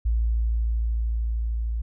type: tone with level ramp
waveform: sine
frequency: 56.6 Hz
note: A1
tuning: 50 cents sharp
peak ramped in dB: -19 to -24 dBFS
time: 0.05-1.82 s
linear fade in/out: 10 ms
effects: none